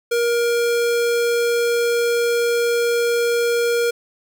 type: tone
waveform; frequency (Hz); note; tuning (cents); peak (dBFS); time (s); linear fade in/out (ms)
square; 472.2; A#4; +22; -17; 0.11-3.91; 10
effects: none